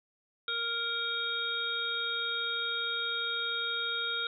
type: harmonic tone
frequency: 466.2 Hz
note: A#4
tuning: in tune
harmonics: 1 / 3 / 5 / 7 / 8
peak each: -44 / -34 / -44 / -39 / -34 dBFS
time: 0.48-4.27 s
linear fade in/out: 2 ms
effects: none